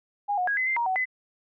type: tone with pitch steps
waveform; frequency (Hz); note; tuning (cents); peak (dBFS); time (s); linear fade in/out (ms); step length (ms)
sine; 817 / 726 / 1647 / 2032 / 2089 / 942 / 750 / 2020; G#5 / F#5 / G#6 / B6 / C7 / A#5 / F#5 / B6; -29 / -33 / -15 / +49 / -3 / +18 / +23 / +39; -23; 0.28-1.056; 20; 97
effects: none